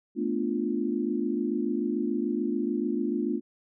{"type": "chord", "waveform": "sine", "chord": "B half-diminished seventh", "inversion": "third", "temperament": "equal", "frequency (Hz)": [220, 246.9, 293.7, 349.2], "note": ["A3", "B3", "D4", "F4"], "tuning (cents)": [0, 0, 0, 0], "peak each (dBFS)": -31, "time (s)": [0.15, 3.41], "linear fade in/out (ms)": 50, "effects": []}